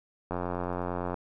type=click train; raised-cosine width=1 ms; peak=-18 dBFS; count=75; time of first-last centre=0.31-1.142 s; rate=88.9 Hz; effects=none